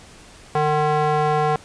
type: tone with band-pass filter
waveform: square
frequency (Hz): 151.4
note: D#3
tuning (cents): -47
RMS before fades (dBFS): -19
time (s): 0.55-1.56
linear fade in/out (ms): 2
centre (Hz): 790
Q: 1.5
effects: pink hiss -45 dBFS RMS until 1.64 s + resampled to 22050 Hz